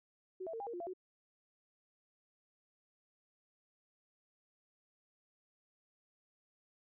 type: tone with pitch steps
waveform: sine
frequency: 373 / 656 / 454.2 / 806 / 468.4 / 352.1 / 682 / 369.8 Hz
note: F#4 / E5 / A#4 / G5 / A#4 / F4 / F5 / F#4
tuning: +14 / -9 / -45 / +48 / +8 / +14 / -41 / -1 cents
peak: -40 dBFS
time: 0.4-0.936 s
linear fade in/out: 10 ms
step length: 67 ms
effects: none